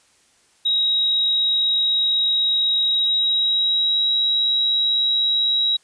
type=tone with pitch glide; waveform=sine; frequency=3814 to 3854 Hz; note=A#7 to B7; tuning=+39 to -43 cents; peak=-16 dBFS; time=0.65-5.77 s; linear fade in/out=10 ms; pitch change=+18 cents; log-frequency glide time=2.8-4.1 s; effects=white hiss -58 dBFS RMS until 5.83 s + resampled to 22050 Hz